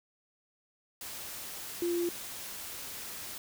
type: tone in noise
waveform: sine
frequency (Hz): 346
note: F4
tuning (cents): -16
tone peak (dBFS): -28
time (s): 1.82-2.09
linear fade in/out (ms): 2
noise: white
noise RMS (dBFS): -42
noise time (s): 1.01-3.38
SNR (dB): +11
effects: none